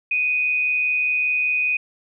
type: tone with amplitude modulation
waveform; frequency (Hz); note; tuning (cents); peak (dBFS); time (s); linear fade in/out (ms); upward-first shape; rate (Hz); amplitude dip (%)
sine; 2489; D#7; 0; -16; 0.11-1.77; 5; sine; 145; 40
effects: none